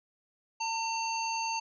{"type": "harmonic tone with a mistuned harmonic", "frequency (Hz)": 905, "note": "A5", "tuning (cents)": 48, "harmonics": [1, 3, 5, 7], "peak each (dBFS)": [-32, -37, -39, -40], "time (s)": [0.6, 1.6], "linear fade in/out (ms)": 10, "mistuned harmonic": 5, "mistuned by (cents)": 18, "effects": []}